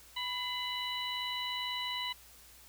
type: harmonic tone with a mistuned harmonic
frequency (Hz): 987.8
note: B5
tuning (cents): 0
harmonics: 1 / 2 / 3 / 4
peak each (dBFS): -40 / -41 / -38 / -40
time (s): 0.16-2.13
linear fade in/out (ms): 10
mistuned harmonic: 2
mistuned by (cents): +49
effects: added 60 Hz sine -63 dBFS peak until 2.68 s + white hiss -57 dBFS RMS until 2.68 s